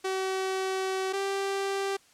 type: tone pair in turn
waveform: sawtooth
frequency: 379.9 / 392.6 Hz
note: F#4 / G4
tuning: +46 / +3 cents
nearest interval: minor second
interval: 57 cents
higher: second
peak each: -24 dBFS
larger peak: neither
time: 0.04-1.13 / 1.13-1.97 s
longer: first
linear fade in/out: 10 ms
effects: white hiss -60 dBFS RMS until 2.13 s + low-pass 9000 Hz 12 dB/octave